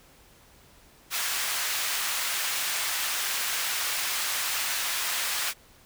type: high-pass noise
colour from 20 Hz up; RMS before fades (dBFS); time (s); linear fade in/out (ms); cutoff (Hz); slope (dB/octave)
pink; -29; 1.1-5.54; 50; 1400; 12
effects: pink hiss -56 dBFS RMS until 5.85 s